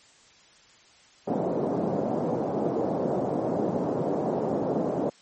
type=band-pass noise; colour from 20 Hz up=white; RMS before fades=-27 dBFS; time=1.27-5.1 s; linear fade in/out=10 ms; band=140 to 640 Hz; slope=24 dB/octave; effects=white hiss -56 dBFS RMS until 5.21 s + MP3 32 kbps